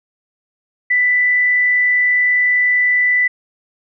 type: tone with frequency modulation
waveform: sine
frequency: 1985 Hz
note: B6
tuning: 8 cents sharp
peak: -11 dBFS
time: 0.9-3.28 s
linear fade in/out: 10 ms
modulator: 51.1 Hz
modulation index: 0.29
effects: none